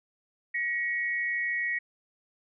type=tone pair together; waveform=sine; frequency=1903.5 / 2217 Hz; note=A#6 / C#7; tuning=+36 / 0 cents; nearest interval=minor third; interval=264 cents; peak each=-28 / -33 dBFS; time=0.54-1.79 s; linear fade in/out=10 ms; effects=none